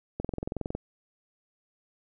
click train, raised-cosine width 2 ms, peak -18 dBFS, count 13, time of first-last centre 0.2-0.75 s, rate 21.8 Hz, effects none

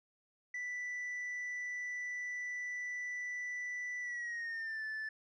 sine tone with pitch glide, 1975.5 to 1749.8 Hz, B6 to A6, 0 to -10 cents, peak -35 dBFS, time 0.54-5.09 s, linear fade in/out 5 ms, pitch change -210 cents, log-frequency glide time 4.01-4.84 s, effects tanh soft clip ceiling -37 dBFS

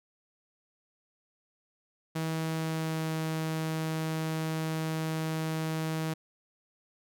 sawtooth tone with pitch glide, 160.6 to 159.21 Hz, E3 to D#3, -45 to +40 cents, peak -26 dBFS, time 2.15-6.14 s, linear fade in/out 10 ms, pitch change -15 cents, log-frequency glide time 2.54-3.14 s, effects none

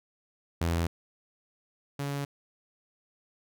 sawtooth tone pair in turn, 84.1 / 141.44 Hz, E2 / C#3, +35 / +35 cents, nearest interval major sixth, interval 900 cents, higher second, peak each -22 / -27 dBFS, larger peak first, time 0.61-0.87 / 1.99-2.25 s, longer neither, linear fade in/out 5 ms, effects none

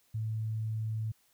sine tone, 110 Hz, A2, in tune, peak -31 dBFS, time 0.14-1.12 s, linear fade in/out 10 ms, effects white hiss -69 dBFS RMS until 1.33 s

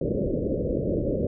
white low-pass noise, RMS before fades -26 dBFS, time 0.01-1.27 s, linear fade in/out 5 ms, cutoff 580 Hz, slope 96 dB/octave, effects none

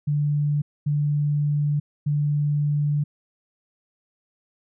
sine tone bursts at uneven times, 146.83 Hz, D3, in tune, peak -19 dBFS, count 3, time 0.07-0.62 / 0.86-1.8 / 2.06-3.04 s, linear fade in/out 10 ms, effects none

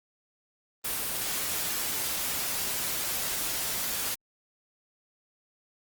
white noise, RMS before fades -31 dBFS, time 0.84-4.15 s, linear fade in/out 10 ms, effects Opus 24 kbps

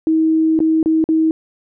sine tone with dropouts, 319 Hz, D#4, 43 cents sharp, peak -11 dBFS, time 0.07-1.31 s, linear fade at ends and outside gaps 1 ms, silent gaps 0.591-0.603 / 0.829-0.859 / 1.041-1.089 s, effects none

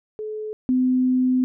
sine tone pair in turn, 429.5 / 254.9 Hz, A4 / C4, -42 / -45 cents, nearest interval major sixth, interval 903 cents, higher first, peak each -27 / -16 dBFS, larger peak second, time 0.19-0.53 / 0.69-1.44 s, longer second, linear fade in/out 0 ms, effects none

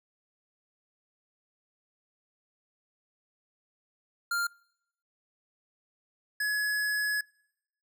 square tone pair in turn, 1397 / 1691.5 Hz, F6 / G#6, 0 / +31 cents, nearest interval minor third, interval 331 cents, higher second, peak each -28 dBFS, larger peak neither, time 4.31-4.47 / 6.4-7.21 s, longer second, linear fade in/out 5 ms, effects noise-tail reverb RT60 0.8 s tail -26 dB re dry

